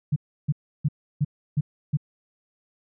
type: tone bursts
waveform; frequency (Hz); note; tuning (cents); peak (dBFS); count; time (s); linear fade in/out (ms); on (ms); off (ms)
sine; 146.83; D3; 0; -18; 6; 0.12-1.972; 10; 42; 320
effects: none